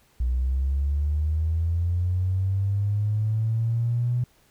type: linear sweep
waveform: triangle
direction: up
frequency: 60.2 to 123.47 Hz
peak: -17 dBFS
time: 0.2-4.24 s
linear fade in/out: 5 ms
effects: tanh soft clip ceiling -19 dBFS + pink hiss -61 dBFS RMS until 4.5 s